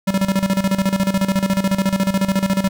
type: tone with tremolo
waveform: square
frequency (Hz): 193.3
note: G3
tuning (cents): -24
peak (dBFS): -14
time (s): 0.07-2.69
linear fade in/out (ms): 10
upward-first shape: square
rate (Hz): 14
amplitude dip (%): 75
effects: none